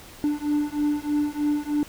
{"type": "beating tone pair", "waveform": "triangle", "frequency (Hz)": [293.7, 296.9], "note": ["D4", "D4"], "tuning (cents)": [0, 19], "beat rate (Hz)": 3.2, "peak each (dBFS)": -23, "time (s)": [0.24, 1.83], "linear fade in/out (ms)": 0, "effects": ["pink hiss -45 dBFS RMS until 1.88 s"]}